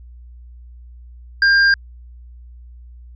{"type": "tone with tanh clipping", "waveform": "sine", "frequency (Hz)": 1600, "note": "G6", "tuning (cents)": 35, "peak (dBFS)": -12, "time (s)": [1.42, 1.74], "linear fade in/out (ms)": 2, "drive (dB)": 14, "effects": ["added 60 Hz sine -37 dBFS peak until 3.15 s", "resampled to 16000 Hz"]}